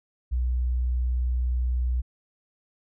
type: tone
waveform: sine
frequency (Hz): 61.74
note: B1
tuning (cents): 0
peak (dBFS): -22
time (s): 0.31-2.02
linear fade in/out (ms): 20
effects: none